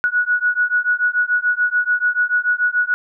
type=beating tone pair; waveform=sine; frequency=1461 / 1467.9 Hz; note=F#6 / F#6; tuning=-22 / -14 cents; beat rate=6.9 Hz; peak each=-18 dBFS; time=0.04-2.94 s; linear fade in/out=0 ms; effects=none